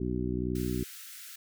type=harmonic tone; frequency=61.74 Hz; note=B1; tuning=in tune; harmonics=1 / 2 / 3 / 4 / 5 / 6; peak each=-36 / -36 / -36 / -36 / -36 / -36 dBFS; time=0-0.84 s; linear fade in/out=5 ms
type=high-pass noise; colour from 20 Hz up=white; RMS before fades=-46 dBFS; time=0.55-1.36 s; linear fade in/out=5 ms; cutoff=1300 Hz; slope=96 dB/octave
effects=none